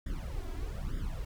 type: noise with flanger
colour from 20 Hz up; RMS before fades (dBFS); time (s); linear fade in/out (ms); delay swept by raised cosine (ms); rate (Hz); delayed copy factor
brown; -36; 0.06-1.25; 5; 0.57 to 3.07; 1.1; +1
effects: none